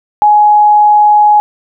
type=tone; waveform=sine; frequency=838 Hz; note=G#5; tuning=15 cents sharp; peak=-3 dBFS; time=0.22-1.4 s; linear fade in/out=0 ms; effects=none